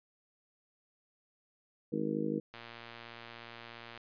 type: harmonic tone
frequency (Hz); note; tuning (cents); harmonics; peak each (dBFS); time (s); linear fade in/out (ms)
52.3; G#1; +13; 3 / 4 / 5 / 6 / 7 / 8 / 9; -41 / -37 / -40 / -36 / -43 / -44 / -38; 1.92-2.4; 10
type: click train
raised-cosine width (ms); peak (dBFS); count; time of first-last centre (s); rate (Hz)
0.3; -31; 169; 2.54-3.976; 117
effects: resampled to 11025 Hz